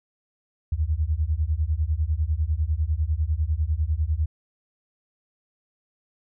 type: beating tone pair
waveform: sine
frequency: 72.7 / 82.7 Hz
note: D2 / E2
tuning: -17 / +6 cents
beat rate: 10 Hz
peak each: -24 dBFS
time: 0.72-4.26 s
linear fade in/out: 5 ms
effects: none